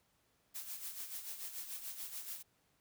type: noise with tremolo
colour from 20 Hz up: blue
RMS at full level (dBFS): -43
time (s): 0.54-2.43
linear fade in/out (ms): 20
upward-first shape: sine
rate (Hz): 6.9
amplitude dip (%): 60
effects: pink hiss -75 dBFS RMS until 2.8 s + high-pass 60 Hz 12 dB/octave